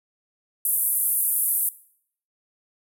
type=band-pass noise; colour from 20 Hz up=pink; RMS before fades=-23 dBFS; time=0.65-1.69 s; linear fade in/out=2 ms; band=10000 to 14000 Hz; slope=48 dB/octave; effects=noise-tail reverb RT60 0.6 s tail -18 dB re dry